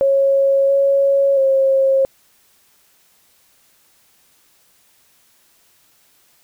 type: tone with pitch steps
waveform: sine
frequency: 548 / 553 / 538 Hz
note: C#5 / C#5 / C5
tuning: -20 / -4 / +48 cents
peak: -11 dBFS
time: 0.01-2.05 s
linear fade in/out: 0 ms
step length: 680 ms
effects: white hiss -56 dBFS RMS until 6.43 s